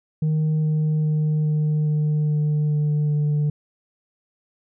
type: tone with pitch steps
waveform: sine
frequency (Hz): 155.3 / 154.32 / 153.34 / 152.37 / 151.4 / 150.44 / 149.49 / 148.54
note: D#3 / D#3 / D#3 / D#3 / D#3 / D3 / D3 / D3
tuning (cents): -3 / -14 / -25 / -36 / -47 / +42 / +31 / +20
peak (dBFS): -15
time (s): 0.22-3.5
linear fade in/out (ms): 5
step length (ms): 410
effects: tanh soft clip ceiling -17 dBFS